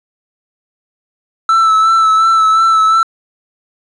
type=tone with vibrato; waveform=triangle; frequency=1319 Hz; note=E6; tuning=1 cent sharp; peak=-5 dBFS; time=1.49-3.03 s; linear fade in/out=2 ms; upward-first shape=sine; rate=2.8 Hz; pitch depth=26 cents each way; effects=resampled to 22050 Hz + 7-bit